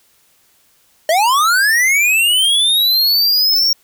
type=linear sweep; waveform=square; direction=up; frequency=606 to 5588 Hz; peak=-11 dBFS; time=1.09-3.73 s; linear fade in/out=2 ms; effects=white hiss -55 dBFS RMS until 3.83 s